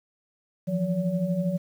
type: tone cluster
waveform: sine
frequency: 166.2 / 178.6 / 569 Hz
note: E3 / F3 / C#5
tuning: +15 / +39 / +45 cents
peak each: -30 / -25 / -31 dBFS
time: 0.67-1.58 s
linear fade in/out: 20 ms
effects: 9-bit